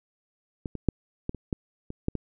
clicks, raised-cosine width 3 ms, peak -19 / -21 / -8 / -15 / -25 / -14 / -23 / -12 / -17 dBFS, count 9, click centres 0.658 / 0.753 / 0.887 / 1.294 / 1.347 / 1.528 / 1.904 / 2.084 / 2.153 s, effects none

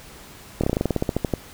slowing click train, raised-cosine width 2 ms, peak -7 dBFS, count 15, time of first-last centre 0.61-1.337 s, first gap 26 ms, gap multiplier 1.1, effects pink hiss -44 dBFS RMS until 1.53 s

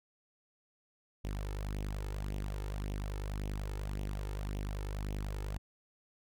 sawtooth tone with flanger, 50.3 Hz, G1, 45 cents sharp, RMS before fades -38 dBFS, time 1.24-5.58 s, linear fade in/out 10 ms, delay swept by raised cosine 0.32 to 2.32 ms, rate 1.8 Hz, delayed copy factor +0.6, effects none

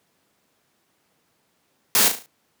white noise with echo, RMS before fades -17 dBFS, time 1.95-2.08 s, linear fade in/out 0 ms, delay 36 ms, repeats 5, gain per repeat -7 dB, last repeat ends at 2.26 s, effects pink hiss -67 dBFS RMS until 2.6 s + high-pass 150 Hz 12 dB/octave

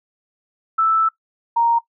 sine tone pair in turn, 1318.5 / 932.3 Hz, E6 / A#5, 0 / 0 cents, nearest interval tritone, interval 600 cents, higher first, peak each -13 dBFS, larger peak neither, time 0.78-1.09 / 1.56-1.79 s, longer first, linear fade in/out 10 ms, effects noise-tail reverb RT60 0.1 s tail -18 dB re dry

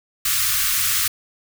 white band-stop noise, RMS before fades -20 dBFS, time 0.25-1.08 s, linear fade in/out 5 ms, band 140 to 1100 Hz, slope 96 dB/octave, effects none

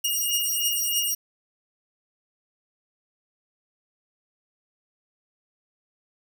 10% pulse beating tone pair, 2853 / 2856.2 Hz, F7 / F7, +36 / +38 cents, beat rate 3.2 Hz, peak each -17 dBFS, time 0.04-1.15 s, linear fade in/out 10 ms, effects none

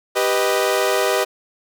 sawtooth chord, G augmented, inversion none, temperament equal, 392 / 493.9 / 622.3 Hz, G4 / B4 / D#5, 0 / 0 / 0 cents, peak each -17 dBFS, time 0.15-1.25 s, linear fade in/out 20 ms, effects none

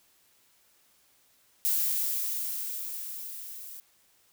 violet noise with level ramp, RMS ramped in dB -26 to -44 dBFS, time 1.65-3.8 s, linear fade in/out 0 ms, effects white hiss -65 dBFS RMS until 4.32 s

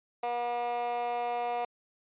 15% pulse tone with high-pass filter, 240.4 Hz, B3, 46 cents flat, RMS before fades -32 dBFS, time 0.23-1.65 s, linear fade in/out 5 ms, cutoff 630 Hz, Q 4.1, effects resampled to 8000 Hz

